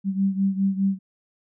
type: beating tone pair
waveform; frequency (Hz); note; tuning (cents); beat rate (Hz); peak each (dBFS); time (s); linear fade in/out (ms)
sine; 193.4 / 198.3; G3 / G3; -23 / +20; 4.9; -21 / -25; 0.04-0.99; 50
effects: none